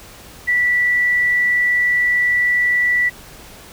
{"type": "tone", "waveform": "sine", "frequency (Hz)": 1960, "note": "B6", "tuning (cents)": -14, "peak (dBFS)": -13, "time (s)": [0.47, 3.1], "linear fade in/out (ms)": 20, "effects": ["pink hiss -40 dBFS RMS until 3.72 s"]}